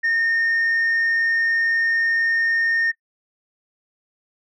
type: tone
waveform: sine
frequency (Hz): 1831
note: A#6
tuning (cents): -32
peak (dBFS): -15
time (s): 0.03-2.92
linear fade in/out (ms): 20
effects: noise-tail reverb RT60 0.1 s tail -20 dB re dry + tanh soft clip ceiling -15 dBFS

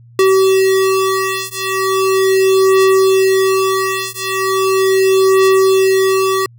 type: beating tone pair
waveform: square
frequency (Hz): 382.2 / 382.58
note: G4 / G4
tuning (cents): -44 / -42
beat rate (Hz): 0.38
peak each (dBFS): -14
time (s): 0.19-6.46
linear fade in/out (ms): 2
effects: added 118 Hz sine -39 dBFS peak until 6.58 s

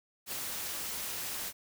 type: noise with amplitude modulation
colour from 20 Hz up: white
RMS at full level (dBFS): -36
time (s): 0.26-1.53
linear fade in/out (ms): 50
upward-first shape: sine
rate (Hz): 265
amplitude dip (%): 40
effects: none

